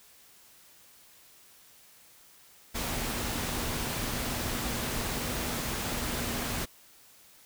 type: tone in noise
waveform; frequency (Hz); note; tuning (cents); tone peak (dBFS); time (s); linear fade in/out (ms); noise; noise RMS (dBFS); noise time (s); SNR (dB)
sine; 240.7; B3; -44; -42; 2.74-6.66; 20; pink; -33; 2.74-6.66; -12
effects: white hiss -57 dBFS RMS until 7.45 s